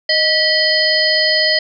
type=harmonic tone with a mistuned harmonic; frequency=621 Hz; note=D#5; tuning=3 cents flat; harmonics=1 / 3 / 5 / 7 / 8; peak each=-19 / -17 / -22 / -17 / -17 dBFS; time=0.09-1.59 s; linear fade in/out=5 ms; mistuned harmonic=3; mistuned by=+77 cents; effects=none